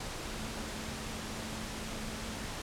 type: tone in noise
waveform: sine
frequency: 220 Hz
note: A3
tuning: in tune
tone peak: -45 dBFS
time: 0.27-2.45 s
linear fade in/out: 5 ms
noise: pink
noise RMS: -40 dBFS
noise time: 0-2.62 s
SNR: -8 dB
effects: low-pass 9000 Hz 12 dB/octave